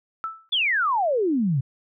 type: tone with exponential decay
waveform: sine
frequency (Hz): 1318.5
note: E6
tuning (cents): 0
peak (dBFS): -23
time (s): 0.24-0.49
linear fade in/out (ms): 0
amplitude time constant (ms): 54
type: exponential sweep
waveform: sine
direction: down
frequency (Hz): 3559 to 123.47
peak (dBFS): -19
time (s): 0.52-1.61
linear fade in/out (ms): 10
effects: none